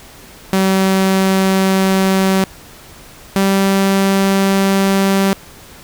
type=tone pair in turn; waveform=sawtooth; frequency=191.1 / 194.78 Hz; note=G3 / G3; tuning=-44 / -11 cents; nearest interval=unison; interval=33 cents; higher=second; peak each=-7 dBFS; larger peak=neither; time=0.53-2.44 / 3.36-5.33 s; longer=second; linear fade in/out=0 ms; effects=pink hiss -39 dBFS RMS until 5.83 s